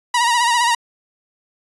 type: tone with vibrato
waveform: sawtooth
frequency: 953 Hz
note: A#5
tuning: 38 cents sharp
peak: -10 dBFS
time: 0.14-0.75 s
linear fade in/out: 5 ms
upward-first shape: sine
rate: 15 Hz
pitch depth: 57 cents each way
effects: resampled to 24000 Hz